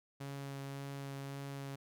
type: tone with vibrato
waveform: sawtooth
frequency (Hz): 138.59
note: C#3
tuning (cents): 0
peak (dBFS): -38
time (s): 0.2-1.76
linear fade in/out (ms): 10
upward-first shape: sine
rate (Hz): 1.8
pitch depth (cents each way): 10
effects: none